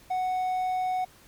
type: tone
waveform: triangle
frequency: 740 Hz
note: F#5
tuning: in tune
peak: -23 dBFS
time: 0.1-1.05 s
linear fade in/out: 10 ms
effects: pink hiss -55 dBFS RMS until 1.27 s + MP3 96 kbps